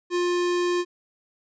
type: tone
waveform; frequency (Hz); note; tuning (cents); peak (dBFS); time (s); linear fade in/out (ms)
square; 353.2; F4; +20; -22; 0.1-0.85; 50
effects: resampled to 16000 Hz